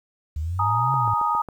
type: exponential two-way sweep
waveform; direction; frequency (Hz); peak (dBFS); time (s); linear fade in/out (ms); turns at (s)
sine; up then down; 73.42 to 136.9 to 101.7; -24; 0.36-1.14; 5; 0.94
type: chord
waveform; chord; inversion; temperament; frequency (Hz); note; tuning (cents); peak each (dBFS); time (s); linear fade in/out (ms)
sine; Ab suspended second; none; equal with one note detuned; 844.6 / 932.3 / 1244.5; Ab5 / Bb5 / Eb6; +29 / 0 / 0; -27 / -24 / -22; 0.59-1.42; 5
type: click train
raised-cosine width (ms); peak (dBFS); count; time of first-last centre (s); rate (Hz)
1; -23; 5; 0.94-1.487; 7.31
effects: 9-bit